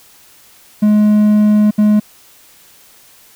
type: tone bursts at uneven times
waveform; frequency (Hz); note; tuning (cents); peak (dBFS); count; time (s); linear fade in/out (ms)
triangle; 210.6; G#3; +24; -5; 2; 0.82-1.71 / 1.78-2; 10
effects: white hiss -45 dBFS RMS until 3.35 s